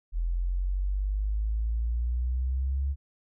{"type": "exponential sweep", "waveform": "sine", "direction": "up", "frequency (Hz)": [41.68, 70], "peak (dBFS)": -25, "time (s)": [0.12, 2.96], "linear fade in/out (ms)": 50, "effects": []}